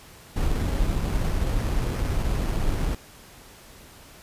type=noise with sample-and-hold; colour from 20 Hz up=brown; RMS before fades=-24 dBFS; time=0.36-2.95 s; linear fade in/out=5 ms; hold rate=3675 Hz; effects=pink hiss -48 dBFS RMS until 4.22 s + resampled to 32000 Hz